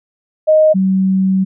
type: tone pair in turn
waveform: sine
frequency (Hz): 622.3 / 190.1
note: D#5 / F#3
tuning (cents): 0 / +47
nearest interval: octave + major sixth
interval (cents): 2053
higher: first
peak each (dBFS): -6 / -10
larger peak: first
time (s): 0.47-0.74 / 0.74-1.45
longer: second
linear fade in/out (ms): 20
effects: none